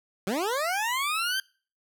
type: linear sweep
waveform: 20% pulse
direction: up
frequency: 174.61 to 1588 Hz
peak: -21 dBFS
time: 0.27-1.4 s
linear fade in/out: 2 ms
effects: noise-tail reverb RT60 0.4 s tail -25 dB re dry